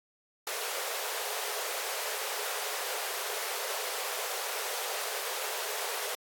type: high-pass noise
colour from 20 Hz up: pink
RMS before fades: -35 dBFS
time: 0.47-6.15 s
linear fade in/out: 2 ms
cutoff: 400 Hz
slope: 96 dB/octave
effects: AAC 64 kbps